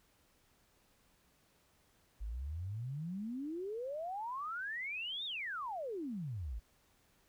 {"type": "exponential two-way sweep", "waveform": "sine", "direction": "up then down", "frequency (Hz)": [49, 3780, 49], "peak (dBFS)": -38, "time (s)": [2.2, 6.6], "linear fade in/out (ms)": 20, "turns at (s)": 5.25, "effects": ["pink hiss -71 dBFS RMS until 7.28 s"]}